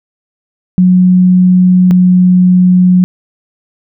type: tone pair in turn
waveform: sine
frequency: 182.4 / 181.67 Hz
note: F#3 / F#3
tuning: -24 / -31 cents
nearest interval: unison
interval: 7 cents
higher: first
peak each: -3 dBFS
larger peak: neither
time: 0.78-1.91 / 1.91-3.04 s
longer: neither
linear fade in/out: 0 ms
effects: none